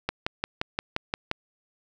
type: click train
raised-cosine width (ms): 0.3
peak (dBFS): -10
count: 8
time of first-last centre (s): 0.09-1.314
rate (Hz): 5.72
effects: none